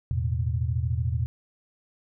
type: chord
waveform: sine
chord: E suspended fourth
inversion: none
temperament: equal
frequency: 82.41 / 110 / 123.47 Hz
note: E2 / A2 / B2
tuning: 0 / 0 / 0 cents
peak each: -27 / -29 / -28 dBFS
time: 0.11-1.26 s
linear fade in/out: 0 ms
effects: none